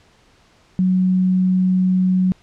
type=tone; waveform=sine; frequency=185 Hz; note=F#3; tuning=in tune; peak=-13 dBFS; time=0.79-2.32 s; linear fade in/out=0 ms; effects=pink hiss -54 dBFS RMS until 2.42 s + low-pass 6000 Hz 12 dB/octave